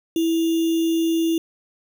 sine tone with sample-and-hold, 329.2 Hz, E4, 2 cents flat, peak -17 dBFS, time 0.16-1.38 s, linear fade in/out 2 ms, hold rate 3150 Hz, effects none

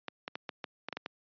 clicks, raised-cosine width 0.3 ms, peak -20 dBFS, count 9, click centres 0.083 / 0.279 / 0.355 / 0.492 / 0.642 / 0.886 / 0.927 / 0.97 / 1.061 s, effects high-pass 200 Hz 12 dB/octave + resampled to 11025 Hz

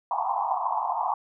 pink band-pass noise, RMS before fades -27 dBFS, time 0.11-1.14 s, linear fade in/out 2 ms, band 710 to 1100 Hz, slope 96 dB/octave, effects none

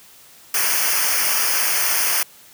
white noise with comb filter, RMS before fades -19 dBFS, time 0.54-2.23 s, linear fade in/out 2 ms, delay 0.26 ms, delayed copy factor -0.9, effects white hiss -47 dBFS RMS until 2.53 s + high-pass 60 Hz 12 dB/octave

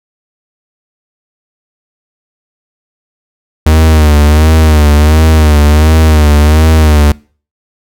45% pulse tone with vibrato, 76.6 Hz, D#2, 27 cents flat, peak -3 dBFS, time 3.66-7.12 s, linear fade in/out 5 ms, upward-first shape sine, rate 1.4 Hz, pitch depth 65 cents each way, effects noise-tail reverb RT60 0.4 s tail -24 dB re dry

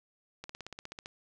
slowing click train, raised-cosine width 0.2 ms, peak -25 dBFS, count 11, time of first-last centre 0.44-1.059 s, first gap 54 ms, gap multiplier 1.03, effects none

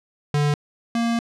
square tone pair in turn, 146.6 / 232.7 Hz, D3 / A#3, -3 / -3 cents, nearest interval minor sixth, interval 800 cents, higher second, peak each -18 / -20 dBFS, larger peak first, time 0.34-0.54 / 0.95-1.19 s, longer second, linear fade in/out 2 ms, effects low-pass 7000 Hz 12 dB/octave

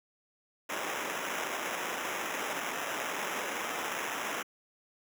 white noise with sample-and-hold, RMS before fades -35 dBFS, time 0.69-4.43 s, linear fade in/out 10 ms, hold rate 4410 Hz, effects high-pass 300 Hz 12 dB/octave

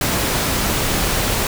pink noise, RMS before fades -19 dBFS, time 0.01-1.47 s, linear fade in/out 2 ms, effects none

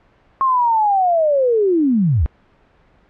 sine linear sweep, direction down, 1084 to 58.27 Hz, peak -12 dBFS, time 0.41-2.26 s, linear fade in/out 0 ms, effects pink hiss -54 dBFS RMS until 3.09 s + low-pass 2000 Hz 12 dB/octave

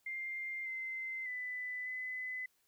sine tone with pitch steps, 2103 / 2070 / 1997 / 2015 Hz, C7 / C7 / B6 / B6, +8 / -19 / +19 / +34 cents, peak -38 dBFS, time 0.06-2.46 s, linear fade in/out 5 ms, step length 600 ms, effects white hiss -75 dBFS RMS until 2.67 s

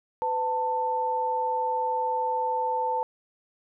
sine tone pair together, 503.3 / 890 Hz, B4 / A5, +33 / +20 cents, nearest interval minor seventh, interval 987 cents, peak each -30 / -25 dBFS, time 0.22-3.03 s, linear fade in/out 0 ms, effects none

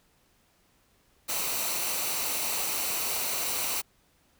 white noise with comb filter, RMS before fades -30 dBFS, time 1.28-3.82 s, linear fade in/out 20 ms, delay 0.59 ms, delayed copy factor -0.5, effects pink hiss -66 dBFS RMS until 4.39 s

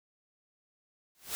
white noise with exponential growth, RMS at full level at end -32 dBFS, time 1.15-1.35 s, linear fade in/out 0 ms, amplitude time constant 42 ms, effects none

